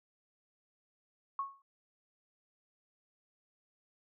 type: tone with exponential decay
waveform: sine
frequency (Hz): 1100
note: C#6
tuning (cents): -14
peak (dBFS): -30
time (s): 1.39-1.62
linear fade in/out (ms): 2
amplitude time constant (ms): 50
effects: none

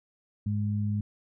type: tone pair together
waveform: sine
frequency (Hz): 103.83 / 207.7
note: G#2 / G#3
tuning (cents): 0 / 0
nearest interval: octave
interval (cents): 1200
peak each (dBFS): -27 / -31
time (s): 0.46-1.01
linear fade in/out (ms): 5
effects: none

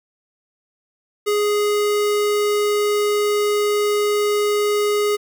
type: tone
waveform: square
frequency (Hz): 415.3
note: G#4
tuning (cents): 0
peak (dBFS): -17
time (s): 1.26-5.17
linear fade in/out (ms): 20
effects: 9-bit

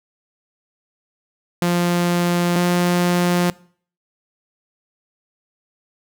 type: tone pair in turn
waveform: sawtooth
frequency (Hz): 174.61 / 176.43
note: F3 / F3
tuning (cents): 0 / +18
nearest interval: unison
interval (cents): 18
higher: second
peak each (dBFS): -12 / -11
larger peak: second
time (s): 1.62-2.56 / 2.56-3.5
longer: neither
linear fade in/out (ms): 2
effects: noise-tail reverb RT60 0.5 s tail -22 dB re dry

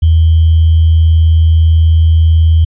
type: tone with sample-and-hold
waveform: sine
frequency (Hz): 80.8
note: E2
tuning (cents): -34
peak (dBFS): -4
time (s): 0.02-2.65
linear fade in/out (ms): 10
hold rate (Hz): 3150
effects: resampled to 8000 Hz

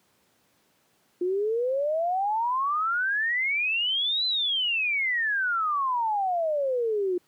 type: exponential two-way sweep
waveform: sine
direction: up then down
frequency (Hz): 349.2 to 4076 to 349.2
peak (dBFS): -23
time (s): 1.21-7.18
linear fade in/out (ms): 5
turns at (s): 4.26
effects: pink hiss -66 dBFS RMS until 7.27 s + high-pass 150 Hz 12 dB/octave

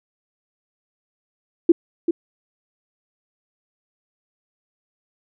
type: tone with echo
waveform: sine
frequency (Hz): 337.6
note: E4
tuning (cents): +41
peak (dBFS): -7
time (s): 1.69-1.72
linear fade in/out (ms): 5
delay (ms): 390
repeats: 1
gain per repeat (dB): -8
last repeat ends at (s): 2.11
effects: none

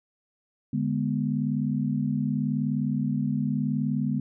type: chord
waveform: sine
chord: G# diminished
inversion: second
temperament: equal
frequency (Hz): 146.83 / 207.7 / 246.9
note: D3 / G#3 / B3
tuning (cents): 0 / 0 / 0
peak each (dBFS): -28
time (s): 0.73-4.2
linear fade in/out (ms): 5
effects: none

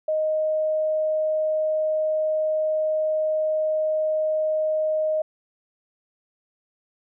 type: tone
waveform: sine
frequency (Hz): 622.3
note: D#5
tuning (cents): 0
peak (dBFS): -20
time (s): 0.08-5.22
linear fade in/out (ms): 5
effects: none

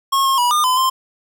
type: tone with pitch steps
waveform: square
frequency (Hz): 1088 / 1075 / 972 / 1212 / 1016 / 1046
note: C#6 / C6 / B5 / D#6 / B5 / C6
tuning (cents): -33 / +47 / -28 / -46 / +49 / -1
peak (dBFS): -14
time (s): 0.12-0.9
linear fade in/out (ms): 10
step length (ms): 130
effects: 8-bit

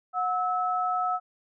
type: tone pair together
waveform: sine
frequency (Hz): 729.6 / 1300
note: F#5 / E6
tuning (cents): -24 / -24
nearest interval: minor seventh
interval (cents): 1000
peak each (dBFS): -27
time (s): 0.13-1.2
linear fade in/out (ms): 50
effects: none

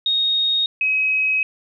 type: tone pair in turn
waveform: sine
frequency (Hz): 3729 / 2544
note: A#7 / D#7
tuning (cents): 0 / +38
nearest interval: perfect fifth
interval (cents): 662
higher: first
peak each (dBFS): -16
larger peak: neither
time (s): 0.06-0.66 / 0.81-1.43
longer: second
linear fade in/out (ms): 2
effects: none

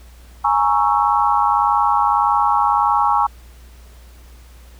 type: chord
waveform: sine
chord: A# half-diminished seventh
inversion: third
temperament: equal with one note detuned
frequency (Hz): 830.6 / 932.3 / 1108.7 / 1324.6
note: G#5 / A#5 / C#6 / E6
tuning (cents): 0 / 0 / 0 / +8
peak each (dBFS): -17 / -19 / -18 / -22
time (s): 0.44-3.27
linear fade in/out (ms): 10
effects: added 60 Hz sine -40 dBFS peak until 4.79 s + pink hiss -50 dBFS RMS until 4.79 s

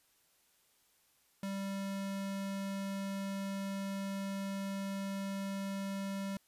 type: tone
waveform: square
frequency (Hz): 196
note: G3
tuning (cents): 0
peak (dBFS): -37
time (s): 1.43-6.37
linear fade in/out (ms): 2
effects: white hiss -71 dBFS RMS until 6.47 s + resampled to 32000 Hz

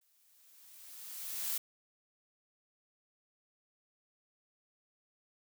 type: noise with exponential growth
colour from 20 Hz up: blue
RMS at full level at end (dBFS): -34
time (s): 0.01-1.58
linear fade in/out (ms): 5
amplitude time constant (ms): 340
effects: none

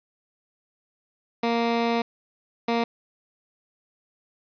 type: tone bursts at uneven times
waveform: 15% pulse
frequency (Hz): 233.1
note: A#3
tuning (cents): 0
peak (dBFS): -15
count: 2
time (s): 1.43-2.02 / 2.68-2.84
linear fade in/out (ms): 5
effects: resampled to 11025 Hz + 8-bit

